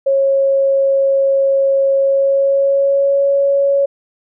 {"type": "tone with pitch glide", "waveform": "sine", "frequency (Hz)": [546, 557.2], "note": ["C#5", "C#5"], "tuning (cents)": [-26, 9], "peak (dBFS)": -10, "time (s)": [0.06, 3.86], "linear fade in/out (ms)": 10, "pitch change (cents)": 35, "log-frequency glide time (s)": [1.95, 3.25], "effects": []}